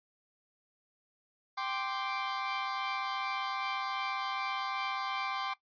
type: chord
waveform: sawtooth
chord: G suspended fourth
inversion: none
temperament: equal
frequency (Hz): 784 / 1046.5 / 1174.7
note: G5 / C6 / D6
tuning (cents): 0 / 0 / 0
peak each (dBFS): -34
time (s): 1.57-5.54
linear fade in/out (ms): 10
effects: noise-tail reverb RT60 0.1 s tail -17 dB re dry + resampled to 11025 Hz